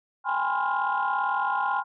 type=tone cluster; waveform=sine; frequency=798 / 836 / 1002 / 1059 / 1408 Hz; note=G5 / G#5 / B5 / C6 / F6; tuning=+31 / +11 / +25 / +21 / +14 cents; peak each=-29 dBFS; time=0.24-1.84 s; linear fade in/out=50 ms; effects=tanh soft clip ceiling -16 dBFS